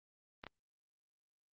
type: clicks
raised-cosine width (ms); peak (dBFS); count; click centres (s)
0.3; -29; 2; 0.439 / 0.467
effects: low-pass 4000 Hz 12 dB/octave + Opus 32 kbps